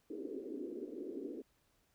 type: band-pass noise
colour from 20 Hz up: white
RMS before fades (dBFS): -44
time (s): 0.1-1.42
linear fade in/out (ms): 5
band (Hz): 260 to 430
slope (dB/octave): 48
effects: pink hiss -75 dBFS RMS until 1.94 s